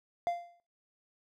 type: tone with exponential decay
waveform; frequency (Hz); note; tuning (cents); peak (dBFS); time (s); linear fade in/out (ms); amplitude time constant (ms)
triangle; 694; F5; -11; -24; 0.27-0.6; 0; 70
effects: noise-tail reverb RT60 0.3 s tail -18 dB re dry